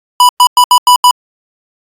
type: tone bursts at uneven times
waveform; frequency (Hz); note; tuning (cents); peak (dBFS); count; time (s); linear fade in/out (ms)
square; 987.8; B5; 0; -3; 6; 0.2-0.29 / 0.4-0.47 / 0.57-0.64 / 0.71-0.78 / 0.87-0.96 / 1.04-1.11; 2
effects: AAC 48 kbps